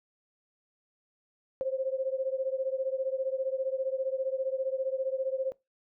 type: beating tone pair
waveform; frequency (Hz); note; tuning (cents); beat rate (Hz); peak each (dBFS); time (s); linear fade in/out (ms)
sine; 523.3 / 538.3; C5 / C5; 0 / +49; 15; -31 / -32; 1.61-5.52; 0
effects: noise-tail reverb RT60 0.2 s tail -21 dB re dry